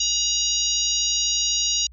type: harmonic tone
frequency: 952 Hz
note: A#5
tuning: 36 cents sharp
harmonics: 3 / 4 / 5 / 6 / 7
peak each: -28 / -26 / -27 / -26 / -25 dBFS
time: 0-1.87 s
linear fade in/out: 5 ms
effects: added 60 Hz sine -43 dBFS peak until 1.92 s